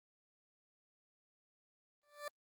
20% pulse tone with exponential growth, 587 Hz, D5, 1 cent flat, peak -34 dBFS, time 2.03-2.28 s, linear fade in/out 2 ms, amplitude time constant 53 ms, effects Opus 32 kbps

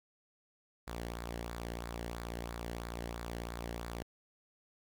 sawtooth tone with flanger, 58.27 Hz, A#1, in tune, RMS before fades -42 dBFS, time 0.87-4.03 s, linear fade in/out 10 ms, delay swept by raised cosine 0.33 to 0.86 ms, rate 3 Hz, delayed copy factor -0.55, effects 11-bit

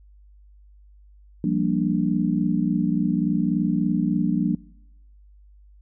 sine chord, G minor seventh, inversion third, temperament equal with one note detuned, 172.51 / 196 / 233.1 / 293.7 Hz, F3 / G3 / Bb3 / D4, -21 / 0 / 0 / 0 cents, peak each -25 dBFS, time 1.44-4.55 s, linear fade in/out 2 ms, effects noise-tail reverb RT60 0.9 s tail -24 dB re dry + added 50 Hz sine -48 dBFS peak until 5.81 s

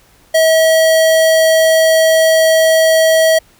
square tone, 643 Hz, E5, 43 cents flat, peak -8 dBFS, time 0.34-3.39 s, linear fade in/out 10 ms, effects pink hiss -49 dBFS RMS until 3.59 s

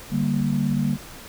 sine chord, G minor, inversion second, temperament equal, 146.83 / 196 / 233.1 Hz, D3 / G3 / Bb3, 0 / 0 / 0 cents, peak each -24 dBFS, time 0.1-0.98 s, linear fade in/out 50 ms, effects pink hiss -41 dBFS RMS until 1.28 s

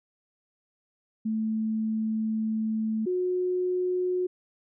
sine tone pair in turn, 219.5 / 363.7 Hz, A3 / F#4, -4 / -30 cents, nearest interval major sixth, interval 874 cents, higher second, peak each -25 / -24 dBFS, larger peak second, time 1.25-3.06 / 3.06-4.27 s, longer first, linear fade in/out 10 ms, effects none

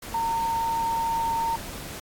sine tone in noise, 915 Hz, A#5, 32 cents flat, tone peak -23 dBFS, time 0.14-1.56 s, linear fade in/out 5 ms, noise pink, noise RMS -38 dBFS, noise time 0.02-2 s, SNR +12 dB, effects AAC 64 kbps

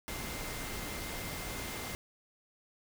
sine tone in noise, 2093 Hz, C7, in tune, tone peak -48 dBFS, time 0.08-1.95 s, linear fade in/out 0 ms, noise pink, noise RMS -40 dBFS, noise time 0.08-1.95 s, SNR -11 dB, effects none

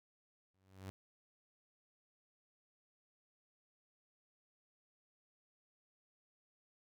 sawtooth tone with exponential growth, 95.3 Hz, G2, 48 cents flat, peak -39 dBFS, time 0.54-0.9 s, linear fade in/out 0 ms, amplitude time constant 77 ms, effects none

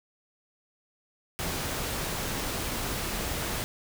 pink noise, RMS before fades -32 dBFS, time 1.39-3.64 s, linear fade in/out 0 ms, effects none

